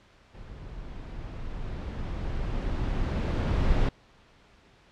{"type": "noise with level ramp", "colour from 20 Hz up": "brown", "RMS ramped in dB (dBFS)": [-43, -22], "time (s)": [0.34, 3.89], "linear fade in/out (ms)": 5, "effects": ["pink hiss -58 dBFS RMS until 4.91 s", "low-pass 4000 Hz 12 dB/octave"]}